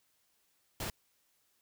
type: noise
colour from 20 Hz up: pink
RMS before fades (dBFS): -38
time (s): 0.8-0.9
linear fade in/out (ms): 2
effects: white hiss -74 dBFS RMS until 1.61 s